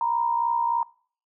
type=tone pair together; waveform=sine; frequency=936.7 / 1000 Hz; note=A#5 / B5; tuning=+8 / +21 cents; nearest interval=minor second; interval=113 cents; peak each=-22 / -29 dBFS; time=0.01-0.83 s; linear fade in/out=2 ms; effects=noise-tail reverb RT60 0.5 s tail -24 dB re dry